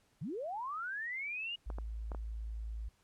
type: linear sweep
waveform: sine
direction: up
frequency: 116.5 to 2899 Hz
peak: -37 dBFS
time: 0.21-1.56 s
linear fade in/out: 10 ms
type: tone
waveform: sine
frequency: 55 Hz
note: A1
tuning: in tune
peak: -38 dBFS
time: 1.66-2.89 s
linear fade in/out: 10 ms
type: clicks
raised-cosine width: 1 ms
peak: -30 dBFS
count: 4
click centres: 1.702 / 1.785 / 2.118 / 2.148 s
effects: pink hiss -72 dBFS RMS until 3.03 s + low-pass 11000 Hz 12 dB/octave